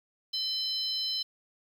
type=tone cluster; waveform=sine; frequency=3067 / 4078 / 5240 Hz; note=G7 / C8 / E8; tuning=-38 / -45 / -11 cents; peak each=-35 / -31 / -34 dBFS; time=0.33-1.23 s; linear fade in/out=10 ms; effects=tanh soft clip ceiling -21 dBFS + 9-bit